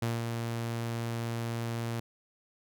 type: tone with ADSR envelope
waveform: sawtooth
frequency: 116.3 Hz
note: A#2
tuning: 4 cents flat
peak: -24 dBFS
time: 0.02-2 s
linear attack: 6 ms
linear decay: 190 ms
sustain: -4 dB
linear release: 5 ms
effects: none